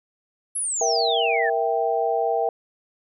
sine exponential sweep, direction down, 11175 to 1673 Hz, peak -23 dBFS, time 0.55-1.5 s, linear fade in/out 10 ms
sine chord, E diminished, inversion second, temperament equal, 466.2 / 659.3 / 784 Hz, Bb4 / E5 / G5, 0 / 0 / 0 cents, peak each -24 dBFS, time 0.81-2.49 s, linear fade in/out 2 ms
effects none

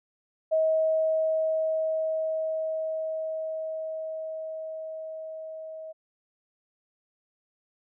sine tone with level ramp, 636 Hz, D#5, 38 cents sharp, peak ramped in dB -20 to -37 dBFS, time 0.51-5.93 s, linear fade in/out 20 ms, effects none

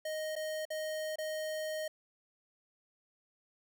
square tone with dropouts, 622.3 Hz, D#5, in tune, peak -36 dBFS, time 0.05-1.88 s, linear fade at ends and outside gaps 5 ms, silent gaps 0.355-0.362 / 0.653-0.703 / 1.158-1.184 s, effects none

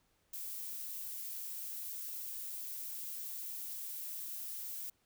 violet noise, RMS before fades -43 dBFS, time 0.33-4.9 s, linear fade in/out 5 ms, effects pink hiss -75 dBFS RMS until 5.05 s

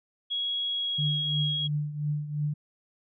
sine tone with pitch glide, 3322 to 3299 Hz, G#7 to G#7, 0 to -12 cents, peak -27 dBFS, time 0.3-1.68 s, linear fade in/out 20 ms, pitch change -12 cents, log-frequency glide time 0.66-1.16 s
sine tone with tremolo, 148.5 Hz, D3, 20 cents sharp, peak -24 dBFS, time 0.98-2.54 s, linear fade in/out 10 ms, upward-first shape triangle, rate 2.9 Hz, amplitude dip 75%
effects none

